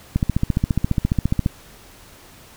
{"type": "click train", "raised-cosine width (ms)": 5, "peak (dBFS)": -5, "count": 20, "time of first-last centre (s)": [0.16, 1.461], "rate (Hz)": 14.6, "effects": ["pink hiss -46 dBFS RMS until 2.56 s"]}